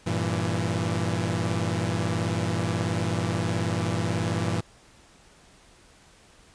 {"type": "chord", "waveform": "sawtooth", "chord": "E diminished", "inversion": "first", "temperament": "equal with one note detuned", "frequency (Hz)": [98, 116.54, 166.73], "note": ["G2", "Bb2", "E3"], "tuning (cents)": [0, 0, 20], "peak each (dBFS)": -25, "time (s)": [0.06, 4.61], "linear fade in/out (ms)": 10, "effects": ["pink hiss -55 dBFS RMS until 6.54 s", "resampled to 22050 Hz"]}